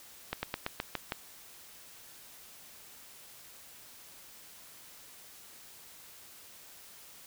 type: slowing click train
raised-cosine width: 0.3 ms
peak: -16 dBFS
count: 7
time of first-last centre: 0.33-1.121 s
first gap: 100 ms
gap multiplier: 1.11
effects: white hiss -53 dBFS RMS until 7.26 s